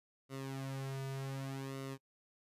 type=tone with flanger; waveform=sawtooth; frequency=135 Hz; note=C#3; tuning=45 cents flat; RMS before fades=-42 dBFS; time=0.29-1.98 s; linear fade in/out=50 ms; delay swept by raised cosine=1.2 to 3.7 ms; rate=0.66 Hz; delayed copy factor=-0.7; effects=noise-tail reverb RT60 0.1 s tail -24 dB re dry + resampled to 32000 Hz